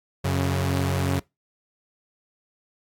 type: tone pair together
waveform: sawtooth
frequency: 91.06 / 138 Hz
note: F#2 / C#3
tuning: -27 / -7 cents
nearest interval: perfect fifth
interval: 720 cents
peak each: -20 / -21 dBFS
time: 0.24-1.2 s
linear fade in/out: 10 ms
effects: noise-tail reverb RT60 0.2 s tail -23 dB re dry + AAC 64 kbps